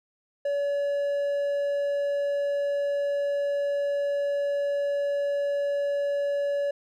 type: tone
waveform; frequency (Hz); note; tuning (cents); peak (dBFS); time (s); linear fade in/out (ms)
triangle; 569; C#5; +45; -22; 0.45-6.71; 5
effects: none